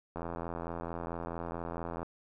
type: click train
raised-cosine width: 1 ms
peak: -24 dBFS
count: 159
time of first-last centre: 0.16-2.03 s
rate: 84.5 Hz
effects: none